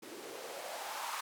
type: noise with band-pass filter sweep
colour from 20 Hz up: blue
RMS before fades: -43 dBFS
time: 0.02-1.21 s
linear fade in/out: 10 ms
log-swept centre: 300 to 1100 Hz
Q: 3
effects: none